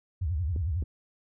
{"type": "tone with vibrato", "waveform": "sine", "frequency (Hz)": 81.5, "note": "E2", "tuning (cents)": -19, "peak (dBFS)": -26, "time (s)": [0.21, 0.84], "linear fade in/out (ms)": 10, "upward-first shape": "sine", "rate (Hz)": 11, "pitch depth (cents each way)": 270}
{"type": "clicks", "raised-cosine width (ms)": 3, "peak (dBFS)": -26, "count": 2, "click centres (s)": [0.562, 0.825]}
{"effects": []}